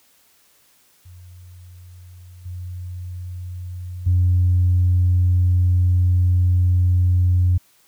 sine tone with level steps, 90 Hz, F#2, 47 cents flat, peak -39 / -28 / -12 dBFS, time 1.05-7.58 s, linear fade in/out 10 ms, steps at 2.45 / 4.06 s, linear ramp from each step 10 ms, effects tanh soft clip ceiling -9 dBFS + white hiss -57 dBFS RMS until 7.87 s

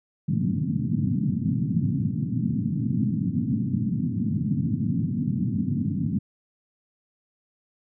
white band-pass noise, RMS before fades -25 dBFS, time 0.28-6.19 s, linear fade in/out 10 ms, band 100 to 250 Hz, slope 48 dB/octave, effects none

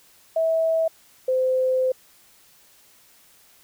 sine tone pair in turn, 650 / 515.9 Hz, E5 / C5, -24 / -24 cents, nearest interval major third, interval 400 cents, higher first, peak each -18 dBFS, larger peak neither, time 0.36-0.88 / 1.28-1.92 s, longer second, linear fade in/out 5 ms, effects white hiss -55 dBFS RMS until 3.63 s

